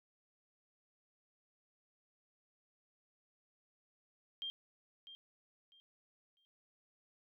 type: tone with echo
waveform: sine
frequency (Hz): 3191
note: G7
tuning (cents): +30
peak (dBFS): -39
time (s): 4.42-4.5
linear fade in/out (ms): 0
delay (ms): 650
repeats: 3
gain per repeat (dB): -12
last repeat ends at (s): 6.45
effects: none